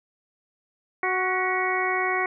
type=harmonic tone with a mistuned harmonic; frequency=370 Hz; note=F#4; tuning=in tune; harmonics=1 / 2 / 3 / 4 / 5 / 6; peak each=-29 / -29 / -29 / -33 / -28 / -29 dBFS; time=1.03-2.26 s; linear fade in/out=2 ms; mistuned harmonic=5; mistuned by=+58 cents; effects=none